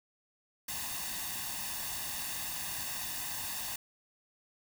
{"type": "noise with comb filter", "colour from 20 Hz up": "white", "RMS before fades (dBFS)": -38, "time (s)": [0.68, 3.76], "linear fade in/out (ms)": 5, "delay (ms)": 1.1, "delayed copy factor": 0.7, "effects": []}